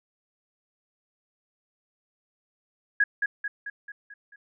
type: tone with echo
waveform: sine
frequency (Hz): 1661.2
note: G#6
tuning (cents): 0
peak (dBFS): -17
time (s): 3-3.04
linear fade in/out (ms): 5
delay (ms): 220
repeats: 6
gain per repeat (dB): -5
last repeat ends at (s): 4.36
effects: none